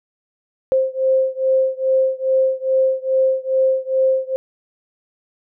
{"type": "beating tone pair", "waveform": "sine", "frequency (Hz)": [525, 527.4], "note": ["C5", "C5"], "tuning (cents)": [6, 14], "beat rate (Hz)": 2.4, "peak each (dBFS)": [-17, -18], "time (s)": [0.72, 4.36], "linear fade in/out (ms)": 0, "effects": []}